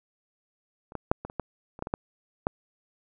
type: clicks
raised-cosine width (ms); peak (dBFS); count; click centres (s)
1; -30 / -18 / -6 / -21 / -29 / -15 / -29 / -16 / -20 / -12 / -10; 11; 0.921 / 0.953 / 1.115 / 1.25 / 1.299 / 1.397 / 1.791 / 1.824 / 1.871 / 1.939 / 2.469
effects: none